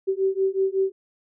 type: beating tone pair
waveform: sine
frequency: 382.2 / 387.6 Hz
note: G4 / G4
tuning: -44 / -20 cents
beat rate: 5.4 Hz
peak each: -23 dBFS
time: 0.07-0.92 s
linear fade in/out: 20 ms
effects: none